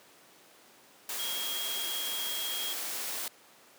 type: tone in noise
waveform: sine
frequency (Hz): 3265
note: G#7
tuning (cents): -30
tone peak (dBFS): -35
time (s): 1.19-2.73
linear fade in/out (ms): 2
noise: white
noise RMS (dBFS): -36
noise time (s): 1.09-3.28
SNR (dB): -2
effects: pink hiss -57 dBFS RMS until 3.78 s + high-pass 300 Hz 12 dB/octave